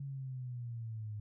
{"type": "exponential sweep", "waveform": "sine", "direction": "down", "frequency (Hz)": [140.6, 104.1], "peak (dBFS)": -39, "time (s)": [0, 1.2], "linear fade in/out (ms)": 5, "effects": []}